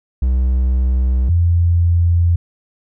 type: tone pair in turn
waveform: triangle / sine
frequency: 63.6 / 85.86 Hz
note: C2 / F2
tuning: -48 / -29 cents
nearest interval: perfect fourth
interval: 519 cents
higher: second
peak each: -10 dBFS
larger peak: neither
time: 0.22-1.29 / 1.29-2.36 s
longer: neither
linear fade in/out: 5 ms
effects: none